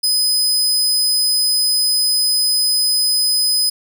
sawtooth tone, 5020 Hz, D#8, 15 cents sharp, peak -11 dBFS, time 0.03-3.7 s, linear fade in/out 10 ms, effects none

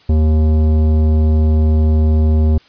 sine tone with tanh clipping, 77.78 Hz, D#2, in tune, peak -11 dBFS, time 0.09-2.58 s, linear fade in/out 5 ms, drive 14 dB, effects white hiss -48 dBFS RMS until 2.68 s + resampled to 11025 Hz

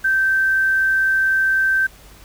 sine tone with quantisation, 1556 Hz, G6, 13 cents flat, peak -14 dBFS, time 0.04-1.87 s, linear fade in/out 10 ms, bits 7, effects added 50 Hz sine -45 dBFS peak until 2.24 s + pink hiss -46 dBFS RMS until 2.24 s

